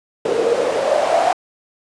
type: noise with band-pass filter sweep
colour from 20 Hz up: white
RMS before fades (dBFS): -17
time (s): 0.25-1.33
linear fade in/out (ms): 5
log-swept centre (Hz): 420 to 730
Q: 8.6
effects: resampled to 22050 Hz